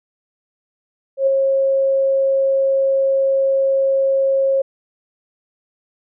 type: tone with ADSR envelope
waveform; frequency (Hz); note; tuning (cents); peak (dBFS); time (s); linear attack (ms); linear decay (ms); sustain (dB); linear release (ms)
sine; 541; C#5; -42; -10; 1.17-4.62; 100; 6; -3; 8
effects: none